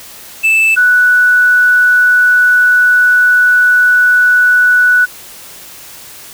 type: tone pair in turn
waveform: triangle / sine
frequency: 2637 / 1480 Hz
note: E7 / F#6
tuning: 0 / 0 cents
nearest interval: minor seventh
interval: 1000 cents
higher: first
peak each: -5 dBFS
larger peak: neither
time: 0.43-0.76 / 0.76-5.06 s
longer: second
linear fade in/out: 20 ms
effects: white hiss -33 dBFS RMS until 6.33 s